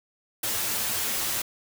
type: noise with comb filter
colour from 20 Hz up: white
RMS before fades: -28 dBFS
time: 0.43-1.42 s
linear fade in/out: 5 ms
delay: 9.1 ms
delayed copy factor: +0.55
effects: none